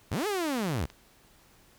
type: linear two-way sweep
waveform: sawtooth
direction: up then down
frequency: 58.7 to 434.3 to 58.7 Hz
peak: -24 dBFS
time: 0.11-0.86 s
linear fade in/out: 10 ms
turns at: 0.27 s
type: clicks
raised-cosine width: 0.2 ms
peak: -29 dBFS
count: 2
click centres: 0.141 / 0.901 s
effects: pink hiss -60 dBFS RMS until 1.78 s